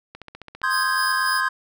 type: click train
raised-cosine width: 0.3 ms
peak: -22 dBFS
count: 8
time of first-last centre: 0.15-0.617 s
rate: 15 Hz
type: chord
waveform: triangle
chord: Ab major seventh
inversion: first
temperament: equal with one note detuned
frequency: 1046.5 / 1244.5 / 1568 / 1656.4 Hz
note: C6 / Eb6 / G6 / Ab6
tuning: 0 / 0 / 0 / -5 cents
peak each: -22 / -27 / -23 / -23 dBFS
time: 0.63-1.49 s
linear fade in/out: 10 ms
type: tone with tremolo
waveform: sawtooth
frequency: 4997 Hz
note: D#8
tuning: 7 cents sharp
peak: -23 dBFS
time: 0.69-1.42 s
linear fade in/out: 50 ms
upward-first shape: square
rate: 3.5 Hz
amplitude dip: 40%
effects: none